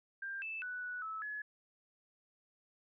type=tone with pitch steps; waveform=sine; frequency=1589 / 2635 / 1484 / 1476 / 1303 / 1699 Hz; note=G6 / E7 / F#6 / F#6 / E6 / G#6; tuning=+23 / -1 / +5 / -5 / -20 / +39 cents; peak=-39 dBFS; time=0.22-1.42 s; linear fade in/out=5 ms; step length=200 ms; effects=none